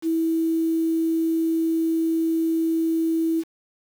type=tone with quantisation; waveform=sine; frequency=326.1 Hz; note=E4; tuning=19 cents flat; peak=-19 dBFS; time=0.02-3.44 s; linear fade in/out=50 ms; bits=7; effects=none